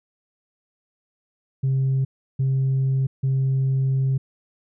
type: tone bursts at uneven times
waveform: sine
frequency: 133.5 Hz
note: C3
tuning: 35 cents sharp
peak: -16 dBFS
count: 3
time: 1.63-2.05 / 2.39-3.07 / 3.23-4.18 s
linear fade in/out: 10 ms
effects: tanh soft clip ceiling -16 dBFS